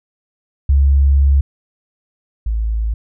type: tone pair in turn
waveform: sine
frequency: 69.3 / 54.87 Hz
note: C#2 / A1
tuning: 0 / -4 cents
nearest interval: major third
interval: 404 cents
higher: first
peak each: -8 / -15 dBFS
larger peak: first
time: 0.69-1.41 / 2.46-2.94 s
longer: first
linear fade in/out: 5 ms
effects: none